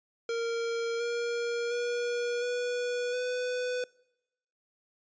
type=tone with pitch steps; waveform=square; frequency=463.4 / 471.8 / 480.3 / 489 / 497.8 Hz; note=A#4 / A#4 / B4 / B4 / B4; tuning=-10 / +21 / -48 / -17 / +14 cents; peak=-30 dBFS; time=0.29-3.84 s; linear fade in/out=2 ms; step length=710 ms; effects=noise-tail reverb RT60 0.9 s tail -24 dB re dry + resampled to 16000 Hz